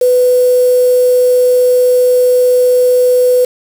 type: tone with quantisation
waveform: sine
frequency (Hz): 498.2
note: B4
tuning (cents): +15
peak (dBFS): -6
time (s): 0.01-3.45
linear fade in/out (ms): 5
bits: 4
effects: none